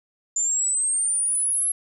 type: exponential sweep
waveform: sine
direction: up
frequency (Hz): 7090 to 11175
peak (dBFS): -20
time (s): 0.36-1.72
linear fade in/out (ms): 5
effects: none